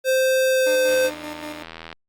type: tone with pitch glide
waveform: square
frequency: 522 to 516.9 Hz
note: C5 to C5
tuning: -4 to -21 cents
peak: -17 dBFS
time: 0.04-1.11 s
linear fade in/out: 50 ms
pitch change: -17 cents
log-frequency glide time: 0.51-0.71 s
type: tone with tremolo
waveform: 20% pulse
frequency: 301.3 Hz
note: D4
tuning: 44 cents sharp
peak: -26 dBFS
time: 0.66-1.63 s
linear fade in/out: 10 ms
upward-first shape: square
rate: 5.2 Hz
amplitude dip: 45%
type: click train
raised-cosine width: 0.3 ms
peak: -19 dBFS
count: 86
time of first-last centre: 0.89-1.928 s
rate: 81.9 Hz
effects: Opus 48 kbps